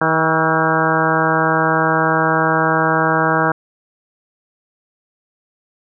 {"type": "harmonic tone with a mistuned harmonic", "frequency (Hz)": 160, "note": "D#3", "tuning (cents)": 49, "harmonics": [1, 2, 3, 4, 5, 6, 7, 8, 9, 10], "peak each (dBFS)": [-22, -22, -22, -22, -22, -22, -22, -22, -22, -22], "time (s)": [0.01, 3.52], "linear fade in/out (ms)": 5, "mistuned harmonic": 8, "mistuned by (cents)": 49, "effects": []}